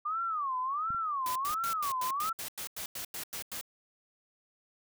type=tone with vibrato; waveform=sine; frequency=1174.7 Hz; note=D6; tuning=in tune; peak=-30 dBFS; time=0.05-2.33 s; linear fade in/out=10 ms; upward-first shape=sine; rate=1.4 Hz; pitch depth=260 cents each way
type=clicks; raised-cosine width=5 ms; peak=-32 / -39 / -40 dBFS; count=3; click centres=0.905 / 0.947 / 1.508 s
type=noise bursts; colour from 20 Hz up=white; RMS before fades=-39 dBFS; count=13; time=1.26-3.612 s; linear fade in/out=2 ms; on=96 ms; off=92 ms
effects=none